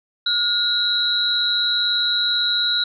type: tone cluster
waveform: sine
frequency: 1428 / 3886 / 4089 Hz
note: F6 / B7 / C8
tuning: +38 / -29 / -41 cents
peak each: -25 / -19 / -23 dBFS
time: 0.26-2.84 s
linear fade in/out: 5 ms
effects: none